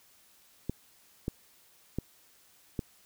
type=clicks; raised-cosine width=3 ms; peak=-18 dBFS; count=4; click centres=0.696 / 1.281 / 1.986 / 2.792 s; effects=white hiss -62 dBFS RMS until 3.05 s